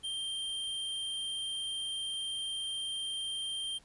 square tone, 3164 Hz, G7, 15 cents sharp, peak -35 dBFS, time 0.03-3.79 s, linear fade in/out 20 ms, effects pink hiss -63 dBFS RMS until 3.84 s + resampled to 24000 Hz

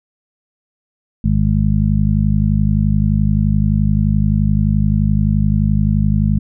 harmonic tone, 51.6 Hz, G#1, 10 cents flat, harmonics 1 / 2 / 3 / 4, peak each -17 / -17 / -17 / -17 dBFS, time 1.24-6.39 s, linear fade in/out 5 ms, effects none

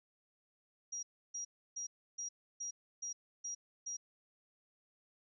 sine tone bursts, 5720 Hz, F8, 41 cents sharp, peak -39 dBFS, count 8, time 0.92-3.97 s, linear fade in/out 10 ms, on 110 ms, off 310 ms, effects none

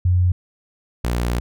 sine / sawtooth tone pair in turn, 90 / 59.65 Hz, F#2 / A#1, -47 / +41 cents, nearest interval perfect fifth, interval 712 cents, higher first, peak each -13 / -15 dBFS, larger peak first, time 0.05-0.32 / 1.04-1.4 s, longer second, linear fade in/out 5 ms, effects none

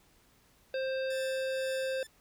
harmonic tone, 527 Hz, C5, 12 cents sharp, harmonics 1 / 3 / 5 / 7 / 9, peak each -31 / -41 / -45 / -48 / -50 dBFS, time 0.74-2.03 s, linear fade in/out 2 ms
10% pulse tone with tremolo, 1763 Hz, A6, 3 cents sharp, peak -34 dBFS, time 1.1-2.07 s, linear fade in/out 5 ms, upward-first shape triangle, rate 2 Hz, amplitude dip 60%
effects pink hiss -65 dBFS RMS until 2.2 s

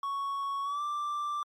triangle tone with pitch glide, 1111 to 1177.1 Hz, C#6 to D6, +4 to +4 cents, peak -29 dBFS, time 0.03-1.43 s, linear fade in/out 2 ms, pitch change +100 cents, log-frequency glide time 0.63-0.82 s, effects Opus 48 kbps

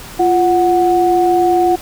sine tone pair together, 347.5 / 737.2 Hz, F4 / F#5, -9 / -7 cents, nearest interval octave + minor second, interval 1302 cents, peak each -12 dBFS, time 0.19-1.76 s, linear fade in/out 10 ms, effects pink hiss -33 dBFS RMS until 1.81 s

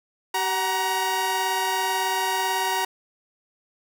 sawtooth tone cluster, 382.6 / 747 / 943 Hz, G4 / F#5 / A#5, -42 / +16 / +20 cents, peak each -27 / -26 / -20 dBFS, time 0.34-2.85 s, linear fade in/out 5 ms, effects none

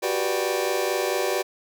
sawtooth chord, G major seventh, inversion third, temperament just, 367.5 / 392 / 490 / 588 Hz, F#4 / G4 / B4 / D5, -12 / 0 / -14 / +2 cents, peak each -24 dBFS, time 0.02-1.43 s, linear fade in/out 20 ms, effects none

